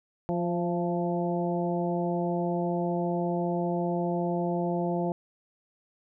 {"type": "harmonic tone with a mistuned harmonic", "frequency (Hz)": 174.61, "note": "F3", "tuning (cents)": 0, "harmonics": [1, 2, 3, 4, 5], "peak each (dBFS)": [-29, -31, -34, -33, -38], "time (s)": [0.29, 5.12], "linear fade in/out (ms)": 0, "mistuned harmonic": 4, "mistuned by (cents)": -30, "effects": []}